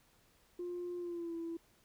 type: tone with pitch glide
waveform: sine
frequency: 353 to 333.2 Hz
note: F4 to E4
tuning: +19 to +19 cents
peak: -37 dBFS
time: 0.59-1.57 s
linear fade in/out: 5 ms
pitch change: -100 cents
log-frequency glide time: 0.98-1.35 s
effects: tanh soft clip ceiling -35 dBFS + pink hiss -69 dBFS RMS until 1.84 s